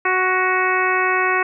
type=harmonic tone with a mistuned harmonic; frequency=370 Hz; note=F#4; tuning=in tune; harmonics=1 / 2 / 3 / 4 / 5 / 6 / 7; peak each=-23 / -25 / -21 / -23 / -22 / -25 / -27 dBFS; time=0.05-1.43 s; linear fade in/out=5 ms; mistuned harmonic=5; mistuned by=+25 cents; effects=none